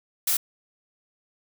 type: noise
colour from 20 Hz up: blue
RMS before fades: -23 dBFS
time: 0.27-0.37 s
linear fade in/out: 5 ms
effects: none